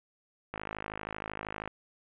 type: click train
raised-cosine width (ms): 0.5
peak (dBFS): -21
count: 61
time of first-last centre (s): 0.54-1.676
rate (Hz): 52.8
effects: resampled to 8000 Hz + 10-bit